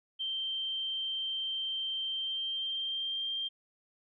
sine tone with pitch glide, 3136 to 3178 Hz, G7 to G7, 0 to +23 cents, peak -32 dBFS, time 0.19-3.49 s, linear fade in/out 20 ms, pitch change +23 cents, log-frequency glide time 2.08-3.24 s, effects none

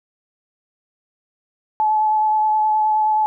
sine tone with vibrato, 860 Hz, A5, 40 cents flat, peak -14 dBFS, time 1.8-3.26 s, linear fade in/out 0 ms, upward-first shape sine, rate 9.5 Hz, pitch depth 14 cents each way, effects none

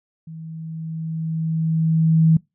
sine tone with level ramp, 161.1 Hz, E3, 39 cents flat, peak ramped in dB -33 to -10 dBFS, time 0.27-2.37 s, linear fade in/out 5 ms, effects noise-tail reverb RT60 0.2 s tail -24 dB re dry

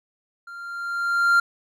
triangle tone with level ramp, 1390 Hz, F6, 9 cents flat, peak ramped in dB -35 to -11 dBFS, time 0.47-1.4 s, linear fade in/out 5 ms, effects none

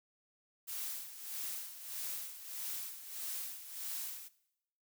blue noise with tremolo, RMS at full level -40 dBFS, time 0.67-4.29 s, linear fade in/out 20 ms, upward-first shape sine, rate 1.6 Hz, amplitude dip 70%, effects noise-tail reverb RT60 0.8 s tail -19 dB re dry

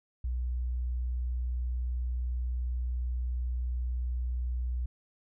sine tone, 61.4 Hz, B1, 9 cents flat, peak -29 dBFS, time 0.24-4.86 s, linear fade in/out 5 ms, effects none

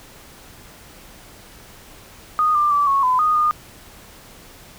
sine tone with pitch steps, 1236 / 1190 / 1159 / 1102 / 1011 / 1236 / 1220 Hz, D#6 / D6 / D6 / C#6 / B5 / D#6 / D#6, -12 / +22 / -23 / -11 / +40 / -12 / -34 cents, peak -14 dBFS, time 2.39-3.51 s, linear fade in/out 0 ms, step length 160 ms, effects pink hiss -44 dBFS RMS until 4.78 s

